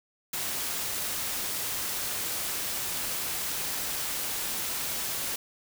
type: noise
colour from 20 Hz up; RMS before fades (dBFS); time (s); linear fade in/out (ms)
white; -32; 0.33-5.36; 5
effects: none